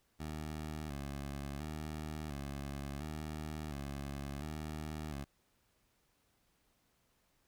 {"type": "tone with vibrato", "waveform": "15% pulse", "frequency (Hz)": 73.42, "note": "D2", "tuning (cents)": 0, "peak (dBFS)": -34, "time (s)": [0.19, 5.25], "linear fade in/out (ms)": 20, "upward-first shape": "square", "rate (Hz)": 0.71, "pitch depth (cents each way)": 80, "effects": ["pink hiss -75 dBFS RMS until 7.47 s"]}